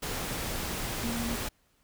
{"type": "tone in noise", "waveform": "sine", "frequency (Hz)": 233.1, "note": "A#3", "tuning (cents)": 0, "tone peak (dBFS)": -32, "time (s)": [1.03, 1.36], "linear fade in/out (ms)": 10, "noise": "pink", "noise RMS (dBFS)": -34, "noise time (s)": [0.02, 1.49], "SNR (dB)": -1, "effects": ["pink hiss -69 dBFS RMS until 1.83 s"]}